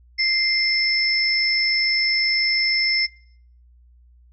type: tone pair together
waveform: sine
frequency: 2093 / 5274 Hz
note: C7 / E8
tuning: 0 / 0 cents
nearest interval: octave + major third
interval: 1600 cents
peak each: -20 dBFS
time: 0.18-3.07 s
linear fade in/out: 20 ms
effects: noise-tail reverb RT60 0.6 s tail -23 dB re dry + added 60 Hz sine -49 dBFS peak until 4.32 s